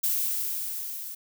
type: noise with level ramp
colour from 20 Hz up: violet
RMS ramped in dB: -25 to -38 dBFS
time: 0.03-1.15 s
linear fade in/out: 10 ms
effects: none